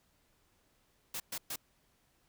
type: noise bursts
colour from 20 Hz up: white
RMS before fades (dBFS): -39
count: 3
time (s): 1.14-1.56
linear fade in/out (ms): 5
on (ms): 60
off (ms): 120
effects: pink hiss -72 dBFS RMS until 2.28 s